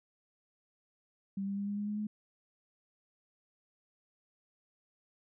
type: tone with pitch steps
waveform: sine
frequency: 196 / 198.51 / 201 / 203.6 / 206.2 / 208.9 / 211.5 Hz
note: G3 / G3 / G3 / G#3 / G#3 / G#3 / G#3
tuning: 0 / +22 / +44 / -34 / -12 / +10 / +32 cents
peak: -33 dBFS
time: 1.37-2.07 s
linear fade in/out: 5 ms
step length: 100 ms
effects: none